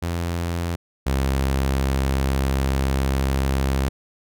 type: tone pair in turn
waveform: sawtooth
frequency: 85.5 / 67.18 Hz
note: F2 / C2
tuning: -36 / +46 cents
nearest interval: major third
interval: 418 cents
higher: first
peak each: -19 / -15 dBFS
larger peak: second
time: 0.02-0.76 / 1.06-3.89 s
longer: second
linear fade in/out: 10 ms
effects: none